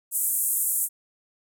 pink band-pass noise, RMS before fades -25 dBFS, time 0.11-0.89 s, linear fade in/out 50 ms, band 8100 to 15000 Hz, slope 48 dB/octave, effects none

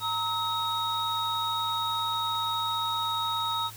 sine tone cluster, 923 / 1286 / 3765 Hz, A#5 / E6 / A#7, -17 / -43 / +16 cents, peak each -31 dBFS, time 0-3.71 s, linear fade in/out 50 ms, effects added 108 Hz sine -47 dBFS peak until 3.76 s + white hiss -46 dBFS RMS until 3.76 s

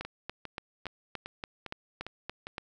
two click trains, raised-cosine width 0.3 ms, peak -20 / -23 dBFS, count 10 / 7, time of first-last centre 0.01-2.581 / 0.05-2.469 s, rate 3.5 / 2.48 Hz, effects none

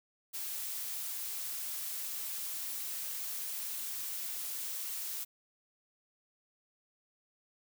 blue noise, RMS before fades -39 dBFS, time 0.33-5.25 s, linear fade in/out 20 ms, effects none

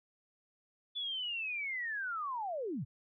sine linear sweep, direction down, 3472 to 95.6 Hz, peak -35 dBFS, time 0.95-2.85 s, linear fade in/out 20 ms, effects none

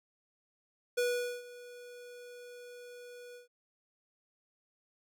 square tone with ADSR envelope, 487.9 Hz, B4, 21 cents flat, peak -28 dBFS, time 0.97-3.48 s, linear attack 13 ms, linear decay 440 ms, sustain -20 dB, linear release 130 ms, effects none

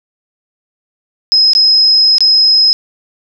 sine tone with dropouts, 5110 Hz, D#8, 45 cents sharp, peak -5 dBFS, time 1.32-2.73 s, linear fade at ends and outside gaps 0 ms, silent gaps 1.534-1.551 / 2.183-2.206 s, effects none

